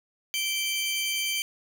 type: tone pair together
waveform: sawtooth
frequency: 2333 / 3114 Hz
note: D7 / G7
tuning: -12 / -12 cents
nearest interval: perfect fourth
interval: 500 cents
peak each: -26 dBFS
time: 0.34-1.42 s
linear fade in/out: 0 ms
effects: none